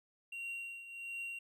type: tone with tremolo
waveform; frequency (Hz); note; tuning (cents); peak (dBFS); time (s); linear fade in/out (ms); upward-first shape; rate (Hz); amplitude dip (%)
triangle; 2754; F7; -25; -37; 0.32-1.39; 5; triangle; 1.4; 70
effects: none